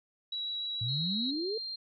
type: tone with vibrato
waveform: sine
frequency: 3896 Hz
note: B7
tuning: 24 cents flat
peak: -33 dBFS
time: 0.32-1.31 s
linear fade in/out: 5 ms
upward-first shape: triangle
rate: 6.8 Hz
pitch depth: 8 cents each way
type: exponential sweep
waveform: sine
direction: up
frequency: 109.6 to 460 Hz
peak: -32 dBFS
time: 0.81-1.58 s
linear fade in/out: 5 ms
type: tone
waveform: sine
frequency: 4186 Hz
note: C8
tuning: in tune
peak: -36 dBFS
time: 0.88-1.76 s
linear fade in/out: 10 ms
effects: none